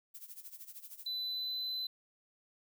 violet noise with tremolo, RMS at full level -47 dBFS, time 0.14-1.07 s, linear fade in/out 10 ms, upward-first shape sine, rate 13 Hz, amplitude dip 80%
triangle tone with pitch glide, 4000 to 4030 Hz, B7 to B7, +21 to +34 cents, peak -34 dBFS, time 1.06-1.87 s, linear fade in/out 5 ms, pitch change +13 cents, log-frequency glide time 1.25-1.71 s
effects none

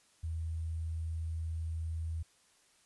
sine tone with sample-and-hold, 81.3 Hz, E2, 23 cents flat, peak -34 dBFS, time 0.23-2.23 s, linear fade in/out 10 ms, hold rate 8820 Hz, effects white hiss -67 dBFS RMS until 2.85 s + resampled to 24000 Hz

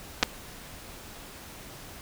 clicks, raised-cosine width 0.2 ms, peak -3 dBFS, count 2, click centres 0.228 / 0.232 s, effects pink hiss -45 dBFS RMS until 2.01 s

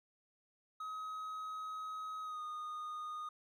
triangle tone with pitch glide, 1269 to 1231.5 Hz, D#6 to D#6, +34 to -18 cents, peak -39 dBFS, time 0.8-3.29 s, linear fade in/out 5 ms, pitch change -52 cents, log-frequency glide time 2.22-2.42 s, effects none

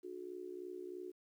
sine tone with amplitude modulation, 363.7 Hz, F#4, 30 cents flat, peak -40 dBFS, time 0.03-1.12 s, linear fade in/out 20 ms, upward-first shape sine, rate 63.1 Hz, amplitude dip 85%, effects 12-bit

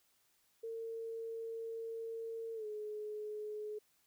sine tone with pitch glide, 454.2 to 423.8 Hz, A#4 to G#4, -45 to +35 cents, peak -40 dBFS, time 0.63-3.79 s, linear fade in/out 10 ms, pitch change -120 cents, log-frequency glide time 2.54-2.66 s, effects white hiss -74 dBFS RMS until 4.06 s

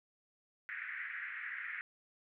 pink band-pass noise, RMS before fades -43 dBFS, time 0.69-1.81 s, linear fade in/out 0 ms, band 1600 to 2100 Hz, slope 48 dB/octave, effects none

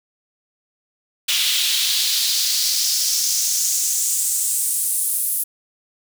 pink noise with high-pass filter sweep, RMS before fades -20 dBFS, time 1.28-5.44 s, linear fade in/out 10 ms, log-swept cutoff 3100 to 11000 Hz, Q 2.6, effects none

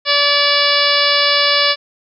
harmonic tone, 576 Hz, D5, 34 cents flat, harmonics 1 / 2 / 3 / 4 / 5 / 6 / 7 / 8 / 9, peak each -20 / -20 / -20 / -20 / -20 / -20 / -20 / -20 / -20 dBFS, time 0.05-1.76 s, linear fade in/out 50 ms, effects none

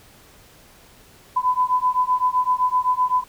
sine beating tone pair, 1001 / 1008.8 Hz, B5 / B5, +23 / +36 cents, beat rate 7.8 Hz, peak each -20 dBFS, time 1.36-3.24 s, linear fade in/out 10 ms, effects pink hiss -50 dBFS RMS until 3.28 s

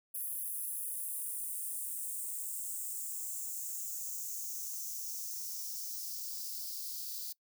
violet noise with high-pass filter sweep, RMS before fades -40 dBFS, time 0.14-7.33 s, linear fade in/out 10 ms, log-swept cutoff 11000 to 4500 Hz, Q 3.8, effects noise-tail reverb RT60 0.1 s tail -23 dB re dry

